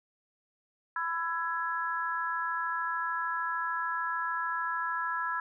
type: harmonic tone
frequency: 333.4 Hz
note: E4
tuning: 20 cents sharp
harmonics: 3 / 4 / 5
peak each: -34 / -34 / -34 dBFS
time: 0.96-5.4 s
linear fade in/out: 2 ms
effects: none